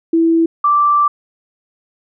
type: tone pair in turn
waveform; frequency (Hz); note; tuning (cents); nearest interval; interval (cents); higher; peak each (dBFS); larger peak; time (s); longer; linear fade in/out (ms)
sine; 329.6 / 1171.5; E4 / D6; 0 / -5; octave + minor seventh; 2195; second; -9; neither; 0.13-0.46 / 0.64-1.08; second; 5
effects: none